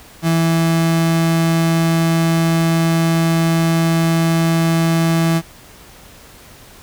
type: tone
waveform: 35% pulse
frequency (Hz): 164.81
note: E3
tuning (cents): 0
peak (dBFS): -11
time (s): 0.22-5.42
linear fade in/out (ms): 50
effects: pink hiss -42 dBFS RMS until 6.82 s